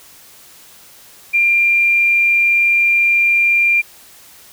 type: tone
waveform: sine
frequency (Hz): 2387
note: D7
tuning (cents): +28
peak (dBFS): -10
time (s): 1.33-3.82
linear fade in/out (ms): 20
effects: white hiss -43 dBFS RMS until 4.52 s